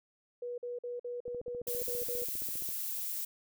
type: tone bursts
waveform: sine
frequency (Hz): 485.6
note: B4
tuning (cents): -29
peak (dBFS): -36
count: 9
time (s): 0.42-2.244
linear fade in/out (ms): 5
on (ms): 160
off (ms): 48
type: click train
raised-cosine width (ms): 2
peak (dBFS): -36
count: 22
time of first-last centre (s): 1.28-2.689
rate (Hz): 14.9
type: noise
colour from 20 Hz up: violet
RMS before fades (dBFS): -37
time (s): 1.67-3.25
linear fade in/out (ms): 5
effects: none